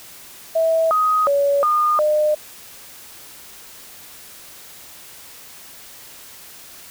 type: tone with pitch steps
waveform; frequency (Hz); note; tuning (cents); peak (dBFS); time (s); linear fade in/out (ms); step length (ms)
sine; 651 / 1253 / 565 / 1219 / 606; E5 / D#6 / C#5 / D#6 / D#5; -22 / +12 / +33 / -36 / -46; -14; 0.55-2.35; 10; 360
effects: white hiss -41 dBFS RMS until 6.9 s